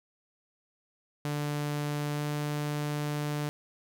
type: tone with pitch glide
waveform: sawtooth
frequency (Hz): 147.1 to 147.95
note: D3 to D3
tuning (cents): +3 to +13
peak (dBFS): -26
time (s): 1.25-3.49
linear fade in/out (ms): 0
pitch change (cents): +10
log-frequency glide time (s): 2.14-2.21
effects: 11-bit